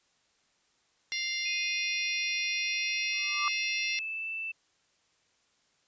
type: harmonic tone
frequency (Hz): 698.5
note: F5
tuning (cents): 0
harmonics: 3 / 4 / 5 / 6 / 7 / 8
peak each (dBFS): -34 / -39 / -40 / -39 / -43 / -37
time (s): 1.12-3.99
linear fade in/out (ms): 0
type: tone with pitch glide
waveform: sine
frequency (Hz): 2489 to 2652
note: D#7 to E7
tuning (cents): 0 to +10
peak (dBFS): -33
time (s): 1.45-4.52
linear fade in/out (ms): 10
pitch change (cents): +110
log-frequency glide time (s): 2.51-4.3
type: tone with exponential growth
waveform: sine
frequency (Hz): 1174.7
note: D6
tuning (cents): 0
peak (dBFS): -25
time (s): 3.12-3.48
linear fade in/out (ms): 1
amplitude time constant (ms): 78
effects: white hiss -70 dBFS RMS until 5.87 s + resampled to 16000 Hz